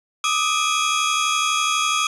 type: tone cluster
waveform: 30% pulse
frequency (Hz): 1199 / 1271 / 3320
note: D6 / D#6 / G#7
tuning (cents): +36 / +36 / -1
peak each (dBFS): -20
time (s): 0.24-2.07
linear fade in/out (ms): 2
effects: resampled to 24000 Hz + 7-bit